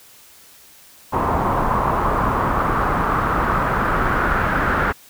pink noise with low-pass filter sweep, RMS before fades -19 dBFS, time 1.12-4.93 s, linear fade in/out 20 ms, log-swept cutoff 1000 to 1500 Hz, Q 3.5, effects white hiss -47 dBFS RMS until 5.09 s

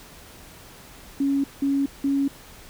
sine tone bursts, 277.3 Hz, C#4, 1 cent sharp, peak -19 dBFS, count 3, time 1.2-2.28 s, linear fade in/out 5 ms, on 240 ms, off 180 ms, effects pink hiss -46 dBFS RMS until 2.69 s

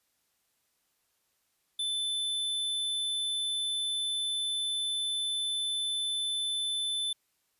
square tone, 3520 Hz, A7, in tune, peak -30 dBFS, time 1.79-7.13 s, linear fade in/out 5 ms, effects white hiss -75 dBFS RMS until 7.59 s + resampled to 32000 Hz

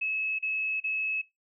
sine tone bursts, 2585 Hz, E7, 34 cents flat, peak -27 dBFS, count 3, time 0.01-1.218 s, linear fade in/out 10 ms, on 380 ms, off 34 ms, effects noise-tail reverb RT60 0.2 s tail -21 dB re dry

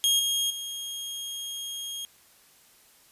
sawtooth tone with level steps, 3255 Hz, G#7, 36 cents flat, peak -17 / -21 / -30 dBFS, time 0.04-2.05 s, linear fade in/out 0 ms, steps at 0.19 / 0.5 s, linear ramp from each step 5 ms, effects white hiss -58 dBFS RMS until 3.11 s + resampled to 32000 Hz

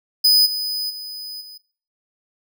45% pulse tone with level steps, 5000 Hz, D#8, 8 cents sharp, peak -10 / -21 / -29 / -36 dBFS, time 0.24-1.58 s, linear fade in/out 10 ms, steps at 0.45 / 0.89 / 1.4 s, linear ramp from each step 20 ms, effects noise-tail reverb RT60 0.4 s tail -17 dB re dry

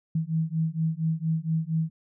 sine beating tone pair, 158.9 / 163.2 Hz, D#3 / E3, +37 / -17 cents, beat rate 4.3 Hz, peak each -27 dBFS, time 0.15-1.9 s, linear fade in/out 5 ms, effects none

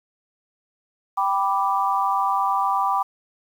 sine chord, G major, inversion none, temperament equal, 784 / 987.8 / 1174.7 Hz, G5 / B5 / D6, 0 / 0 / 0 cents, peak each -23 dBFS, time 1.17-3.03 s, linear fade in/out 10 ms, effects 8-bit

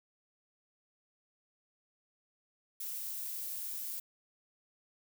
violet noise, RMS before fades -40 dBFS, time 2.8-4 s, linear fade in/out 5 ms, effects none

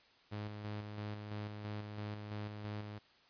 sawtooth tone with tremolo, 104.8 Hz, G#2, 16 cents sharp, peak -36 dBFS, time 0.31-2.99 s, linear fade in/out 20 ms, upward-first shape square, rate 3 Hz, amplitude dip 40%, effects white hiss -66 dBFS RMS until 3.29 s + resampled to 11025 Hz

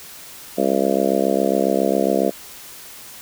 harmonic tone, 67.3 Hz, C2, 49 cents sharp, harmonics 3 / 4 / 5 / 6 / 7 / 8 / 9 / 10, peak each -24 / -24 / -24 / -24 / -24 / -24 / -24 / -24 dBFS, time 0.57-2.31 s, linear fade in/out 20 ms, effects white hiss -39 dBFS RMS until 3.21 s

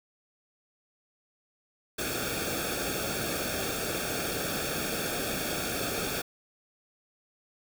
pink noise with comb filter, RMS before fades -32 dBFS, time 1.98-6.22 s, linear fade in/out 10 ms, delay 1 ms, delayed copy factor -0.8, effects none

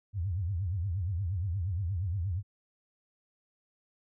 sine tone with vibrato, 91.7 Hz, F#2, 15 cents flat, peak -29 dBFS, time 0.13-2.43 s, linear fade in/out 50 ms, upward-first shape triangle, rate 8.5 Hz, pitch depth 260 cents each way, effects none

